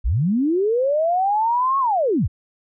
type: linear two-way sweep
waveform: sine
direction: up then down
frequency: 39.68 to 1108.7 to 45.45 Hz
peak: -16 dBFS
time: 0.04-2.28 s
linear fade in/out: 20 ms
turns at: 1.79 s
effects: none